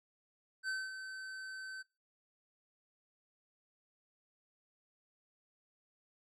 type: tone with ADSR envelope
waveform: square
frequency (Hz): 1535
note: G6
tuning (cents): -37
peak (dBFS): -35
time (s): 0.63-1.83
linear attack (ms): 53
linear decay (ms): 220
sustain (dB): -9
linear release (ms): 19
effects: noise-tail reverb RT60 0.3 s tail -23 dB re dry + low-pass 7000 Hz 12 dB/octave